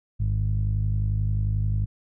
sawtooth tone with low-pass filter, 51.3 Hz, G#1, 21 cents flat, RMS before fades -24 dBFS, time 0.19-1.86 s, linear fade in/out 20 ms, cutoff 120 Hz, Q 5, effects none

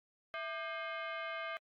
sine tone with frequency modulation, 270.7 Hz, C#4, 41 cents flat, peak -38 dBFS, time 0.34-1.57 s, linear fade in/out 0 ms, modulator 929 Hz, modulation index 2.4, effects AAC 64 kbps

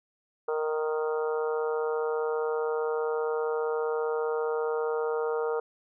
harmonic tone, 155.1 Hz, D#3, 5 cents flat, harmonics 3 / 4 / 5 / 6 / 7 / 8 / 9, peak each -27 / -39 / -39 / -39 / -45 / -39 / -42 dBFS, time 0.48-5.6 s, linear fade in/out 5 ms, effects none

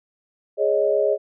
sine chord, Ab suspended fourth, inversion none, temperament equal, 415.3 / 554.4 / 622.3 Hz, Ab4 / Db5 / Eb5, 0 / 0 / 0 cents, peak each -21 dBFS, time 0.57-1.18 s, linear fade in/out 50 ms, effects none

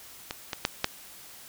clicks, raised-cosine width 0.2 ms, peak -15 / -13 / -6 / -6 dBFS, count 4, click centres 0.309 / 0.532 / 0.651 / 0.844 s, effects white hiss -48 dBFS RMS until 1.48 s

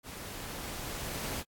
pink noise with level ramp, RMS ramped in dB -44 to -36 dBFS, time 0.03-1.44 s, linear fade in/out 50 ms, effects AAC 64 kbps

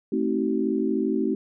sine chord, A diminished seventh, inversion none, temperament just, 220 / 264 / 316.8 / 380.2 Hz, A3 / C4 / Eb4 / Gb4, 0 / +16 / +31 / +47 cents, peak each -27 dBFS, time 0.12-1.35 s, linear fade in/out 5 ms, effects none

